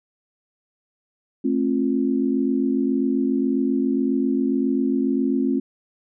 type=chord; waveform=sine; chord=F major; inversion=first; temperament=equal with one note detuned; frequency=220 / 267.4 / 349.2 Hz; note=A3 / C4 / F4; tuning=0 / +38 / 0 cents; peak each=-24 / -20 / -26 dBFS; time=1.44-5.6 s; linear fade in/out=10 ms; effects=none